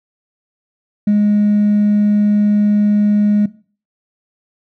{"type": "tone with hard clipping", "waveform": "triangle", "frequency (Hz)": 207.7, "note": "G#3", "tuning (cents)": 0, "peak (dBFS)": -9, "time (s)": [1.07, 3.46], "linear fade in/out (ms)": 5, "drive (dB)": 2, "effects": ["noise-tail reverb RT60 0.4 s tail -18 dB re dry"]}